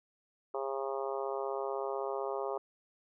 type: harmonic tone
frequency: 135.8 Hz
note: C#3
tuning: 35 cents flat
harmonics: 3 / 4 / 5 / 6 / 7 / 8 / 9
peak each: -37 / -39 / -41 / -43 / -44 / -45 / -46 dBFS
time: 0.54-2.58 s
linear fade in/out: 5 ms
effects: none